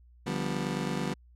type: chord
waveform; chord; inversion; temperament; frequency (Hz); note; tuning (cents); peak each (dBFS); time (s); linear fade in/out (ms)
30% pulse; G dominant seventh; second; just; 147 / 176.4 / 196 / 245; D3 / F3 / G3 / B3; +2 / +18 / 0 / -14; -33; 0.26-1.14; 10
effects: added 60 Hz sine -54 dBFS peak until 1.35 s + low-pass 9000 Hz 12 dB/octave